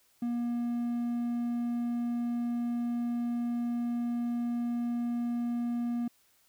triangle tone, 238.4 Hz, A#3, 39 cents sharp, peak -27 dBFS, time 0.22-6.08 s, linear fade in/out 5 ms, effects white hiss -67 dBFS RMS until 6.48 s

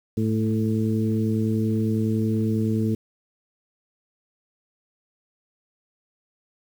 harmonic tone with a mistuned harmonic, 110 Hz, A2, in tune, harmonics 1 / 2 / 3 / 4, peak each -24 / -23 / -29 / -31 dBFS, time 0.17-2.95 s, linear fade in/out 5 ms, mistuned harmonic 1, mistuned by -25 cents, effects 8-bit

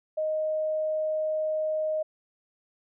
sine tone, 622.3 Hz, D#5, in tune, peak -25 dBFS, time 0.17-2.03 s, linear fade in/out 10 ms, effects none

